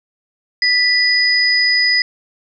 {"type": "tone pair together", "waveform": "sine", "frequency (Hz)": [1975.5, 4978], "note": ["B6", "D#8"], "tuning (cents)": [0, 0], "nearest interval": "octave + major third", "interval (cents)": 1600, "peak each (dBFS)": -14, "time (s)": [0.62, 2.02], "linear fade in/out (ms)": 2, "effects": []}